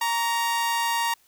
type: tone pair together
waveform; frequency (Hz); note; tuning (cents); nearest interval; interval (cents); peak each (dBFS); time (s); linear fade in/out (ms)
sawtooth; 932.3 / 1135.4; A#5 / C#6; 0 / +41; minor third; 341; -19 / -31; 0.01-1.14; 5
effects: white hiss -61 dBFS RMS until 1.27 s